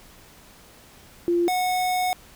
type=tone pair in turn; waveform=sine / square; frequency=345.9 / 732.9 Hz; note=F4 / F#5; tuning=-17 / -17 cents; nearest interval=octave + minor second; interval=1300 cents; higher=second; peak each=-18 / -22 dBFS; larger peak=first; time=1.28-1.48 / 1.48-2.13 s; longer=second; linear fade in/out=0 ms; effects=pink hiss -50 dBFS RMS until 2.35 s